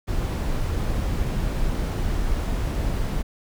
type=noise; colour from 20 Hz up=brown; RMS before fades=-24 dBFS; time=0.07-3.23 s; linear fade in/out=20 ms; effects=none